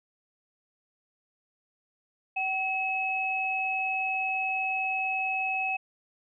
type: tone pair together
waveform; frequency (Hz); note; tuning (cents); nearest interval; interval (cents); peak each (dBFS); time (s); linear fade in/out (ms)
sine; 760.7 / 2575; F#5 / E7; +48 / -41; octave + major sixth; 2111; -31 / -28; 2.36-5.77; 10
effects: none